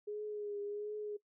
sine tone with vibrato, 415.3 Hz, G#4, in tune, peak -38 dBFS, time 0.07-1.17 s, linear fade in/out 10 ms, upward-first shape triangle, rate 1.4 Hz, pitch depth 38 cents each way, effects noise-tail reverb RT60 0.1 s tail -19 dB re dry

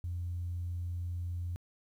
sine tone, 87.31 Hz, F2, in tune, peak -33 dBFS, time 0.04-1.56 s, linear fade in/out 0 ms, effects tanh soft clip ceiling -29 dBFS + 11-bit

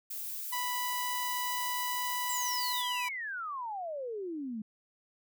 violet noise, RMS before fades -39 dBFS, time 0.1-2.82 s, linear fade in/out 10 ms
sawtooth tone, 987.8 Hz, B5, in tune, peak -29 dBFS, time 0.52-3.09 s, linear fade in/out 10 ms
sine exponential sweep, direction down, 7850 to 207.4 Hz, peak -35 dBFS, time 2.29-4.62 s, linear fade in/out 5 ms
effects none

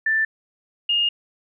sine tone pair in turn, 1770 / 2839 Hz, A6 / F7, +10 / +28 cents, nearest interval minor sixth, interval 818 cents, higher second, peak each -17 dBFS, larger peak neither, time 0.06-0.25 / 0.89-1.09 s, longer second, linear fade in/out 5 ms, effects none

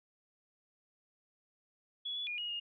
sine tone with pitch steps, 3381 / 3423 / 2433 / 2884 / 2845 Hz, G#7 / A7 / D#7 / F#7 / F7, +30 / -48 / -39 / -45 / +31 cents, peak -36 dBFS, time 2.05-2.6 s, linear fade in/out 10 ms, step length 110 ms, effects none

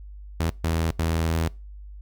sawtooth tone bursts at uneven times, 81.7 Hz, E2, 15 cents flat, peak -18 dBFS, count 3, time 0.4-0.5 / 0.64-0.91 / 0.99-1.48 s, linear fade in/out 0 ms, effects noise-tail reverb RT60 0.3 s tail -24 dB re dry + added 50 Hz sine -38 dBFS peak until 2.01 s

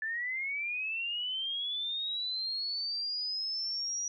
sine linear sweep, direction up, 1740 to 5800 Hz, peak -32 dBFS, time 0.02-4.08 s, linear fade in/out 2 ms, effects none

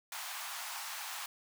pink high-pass noise, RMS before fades -42 dBFS, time 0.12-1.26 s, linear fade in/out 2 ms, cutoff 750 Hz, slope 48 dB/octave, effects none

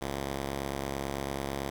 5% pulse tone pair together, 69.01 / 115 Hz, C#2 / A#2, -7 / -23 cents, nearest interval major sixth, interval 884 cents, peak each -22 / -32 dBFS, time 0.01-1.7 s, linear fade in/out 5 ms, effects none

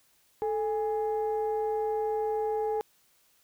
sine tone pair together, 436.5 / 824 Hz, A4 / G#5, -14 / -14 cents, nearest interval major seventh, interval 1100 cents, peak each -27 / -31 dBFS, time 0.42-2.81 s, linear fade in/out 0 ms, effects tanh soft clip ceiling -21 dBFS + white hiss -66 dBFS RMS until 3.43 s

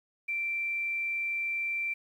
sine tone, 2349 Hz, D7, in tune, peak -29 dBFS, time 0.28-1.94 s, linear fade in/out 10 ms, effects 10-bit

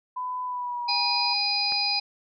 sine tone with pitch glide, 1002 to 955.6 Hz, B5 to A#5, +25 to +43 cents, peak -28 dBFS, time 0.16-1.34 s, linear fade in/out 10 ms, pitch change -82 cents, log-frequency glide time 0.44-0.9 s
harmonic tone, 820 Hz, G#5, 22 cents flat, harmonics 1 / 3 / 5 / 6, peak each -31 / -31 / -29 / -25 dBFS, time 0.88-2 s, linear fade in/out 10 ms
click, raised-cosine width 0.5 ms, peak -24 dBFS, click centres 1.722 s
effects none

